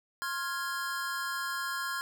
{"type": "chord", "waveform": "square", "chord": "F minor", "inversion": "second", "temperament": "equal with one note detuned", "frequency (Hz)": [1061.1, 1396.9, 1661.2], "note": ["C6", "F6", "Ab6"], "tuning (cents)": [24, 0, 0], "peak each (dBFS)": [-38, -37, -38], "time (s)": [0.22, 2.01], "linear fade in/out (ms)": 0, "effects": []}